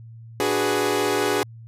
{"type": "chord", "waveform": "sawtooth", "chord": "G# half-diminished seventh", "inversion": "second", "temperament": "equal", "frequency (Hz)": [293.7, 370, 415.3, 493.9], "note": ["D4", "F#4", "G#4", "B4"], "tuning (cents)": [0, 0, 0, 0], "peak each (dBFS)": [-24, -22, -19, -24], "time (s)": [0.4, 1.43], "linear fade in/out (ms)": 0, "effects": ["added 114 Hz sine -39 dBFS peak until 1.67 s", "resampled to 32000 Hz"]}